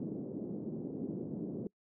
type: band-pass noise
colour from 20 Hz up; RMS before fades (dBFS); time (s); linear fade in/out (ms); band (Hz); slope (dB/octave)
pink; -40; 0-1.67; 2; 170 to 390; 24
effects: noise-tail reverb RT60 0.1 s tail -25 dB re dry